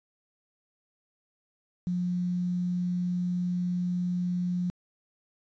sine tone with quantisation, 178.3 Hz, F3, 36 cents sharp, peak -26 dBFS, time 1.87-4.7 s, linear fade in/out 0 ms, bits 9, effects resampled to 16000 Hz

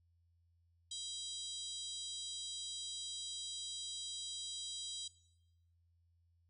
harmonic tone with a mistuned harmonic, 977 Hz, B5, 19 cents flat, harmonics 3 / 4 / 5 / 6 / 7 / 8 / 9, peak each -49 / -45 / -53 / -56 / -55 / -50 / -53 dBFS, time 0.91-5.08 s, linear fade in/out 5 ms, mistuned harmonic 3, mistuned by +150 cents, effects noise-tail reverb RT60 0.9 s tail -18 dB re dry + added 85 Hz sine -70 dBFS peak until 6.49 s

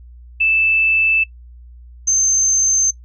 sine tone pair in turn, 2637 / 6272 Hz, E7 / G8, 0 / 0 cents, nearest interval octave + minor third, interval 1500 cents, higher second, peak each -12 dBFS, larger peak neither, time 0.4-1.24 / 2.07-2.91 s, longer neither, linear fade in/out 10 ms, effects noise-tail reverb RT60 0.1 s tail -19 dB re dry + added 60 Hz sine -37 dBFS peak until 3.04 s

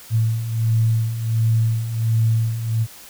sine beating tone pair, 111.6 / 113 Hz, A2 / A2, +25 / +47 cents, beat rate 1.4 Hz, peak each -23 / -17 dBFS, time 0.1-2.87 s, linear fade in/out 50 ms, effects white hiss -42 dBFS RMS until 3.09 s

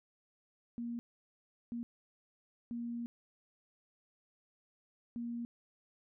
sine tone bursts at uneven times, 236.2 Hz, A#3, 23 cents sharp, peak -37 dBFS, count 4, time 0.78-0.99 / 1.72-1.83 / 2.71-3.06 / 5.16-5.45 s, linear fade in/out 0 ms, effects none

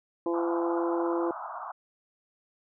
harmonic tone, 170 Hz, F3, 46 cents flat, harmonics 2 / 3 / 4 / 5 / 6, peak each -27 / -33 / -39 / -39 / -38 dBFS, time 0.26-1.31 s, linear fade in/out 2 ms
pink band-pass noise, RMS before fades -38 dBFS, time 0.33-1.72 s, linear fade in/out 10 ms, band 650 to 1400 Hz, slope 96 dB/octave
effects none

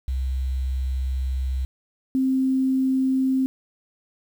sine tone pair in turn, 65.3 / 262.9 Hz, C2 / C4, -3 / +8 cents, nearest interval 2 octaves, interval 2411 cents, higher second, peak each -22 / -18 dBFS, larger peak second, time 0.08-1.65 / 2.15-3.46 s, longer first, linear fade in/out 0 ms, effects 8-bit

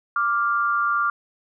sine tone pair together, 1175 / 1397.3 Hz, D6 / F6, +1 / 0 cents, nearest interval minor third, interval 299 cents, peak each -21 / -22 dBFS, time 0.16-1.1 s, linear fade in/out 2 ms, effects none

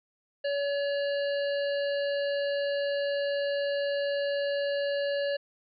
harmonic tone with a mistuned harmonic, 567 Hz, C#5, 39 cents sharp, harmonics 1 / 3 / 5 / 7 / 8, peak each -27 / -37 / -41 / -44 / -45 dBFS, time 0.44-5.37 s, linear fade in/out 10 ms, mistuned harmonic 7, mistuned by +54 cents, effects none

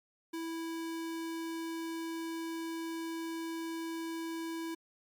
square tone, 328.9 Hz, E4, 4 cents flat, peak -37 dBFS, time 0.33-4.75 s, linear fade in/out 10 ms, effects MP3 96 kbps

